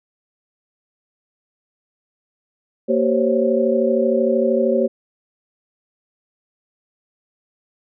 sine tone cluster, 232.9 / 383.9 / 523 / 556 Hz, A#3 / G4 / C5 / C#5, -1 / -36 / -1 / +5 cents, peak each -20 dBFS, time 2.88-4.88 s, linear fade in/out 20 ms, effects none

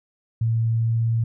sine tone with pitch glide, 113.9 to 114.63 Hz, A#2 to A#2, -40 to -29 cents, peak -18 dBFS, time 0.41-1.24 s, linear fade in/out 5 ms, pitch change +11 cents, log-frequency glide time 0.7-1.03 s, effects none

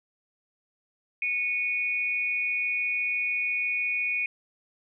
sine tone pair together, 2211 / 2465 Hz, C#7 / D#7, -5 / -17 cents, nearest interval major second, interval 188 cents, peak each -31 / -26 dBFS, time 1.22-4.26 s, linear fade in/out 2 ms, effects none

